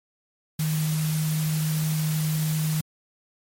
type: tone in noise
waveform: sine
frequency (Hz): 155.56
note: D#3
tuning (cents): 0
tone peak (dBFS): -22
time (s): 0.59-2.81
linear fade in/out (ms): 5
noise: white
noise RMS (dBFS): -34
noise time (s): 0.59-2.81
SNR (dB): +9
effects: MP3 64 kbps